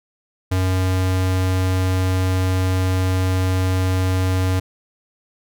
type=tone; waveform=square; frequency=93 Hz; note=F#2; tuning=9 cents sharp; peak=-17 dBFS; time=0.51-4.6 s; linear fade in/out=10 ms; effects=none